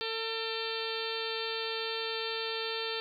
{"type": "harmonic tone with a mistuned harmonic", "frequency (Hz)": 449.4, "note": "A4", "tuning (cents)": 37, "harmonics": [1, 2, 3, 4, 5, 6, 7, 8, 9, 10], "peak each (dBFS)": [-37, -44, -43, -43, -45, -43, -42, -41, -43, -42], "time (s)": [0.01, 3], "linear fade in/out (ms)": 0, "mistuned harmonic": 5, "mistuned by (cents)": 74, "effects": ["11-bit"]}